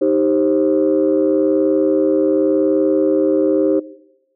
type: chord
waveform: sine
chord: C minor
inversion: first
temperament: equal with one note detuned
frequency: 311.1 / 392 / 530.6 Hz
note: Eb4 / G4 / C5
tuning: 0 / 0 / +24 cents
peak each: -16 dBFS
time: 0.01-3.8 s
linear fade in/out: 10 ms
effects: noise-tail reverb RT60 0.9 s tail -18 dB re dry + tanh soft clip ceiling -5 dBFS